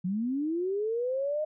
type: linear sweep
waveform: sine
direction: up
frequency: 173.2 to 622.3 Hz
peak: -27 dBFS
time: 0.04-1.45 s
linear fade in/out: 10 ms
effects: none